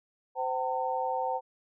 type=tone cluster; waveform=sine; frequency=516 / 765 / 906 Hz; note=C5 / G5 / A#5; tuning=-24 / -42 / -50 cents; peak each=-33 / -32 / -32 dBFS; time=0.35-1.41 s; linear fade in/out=50 ms; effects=none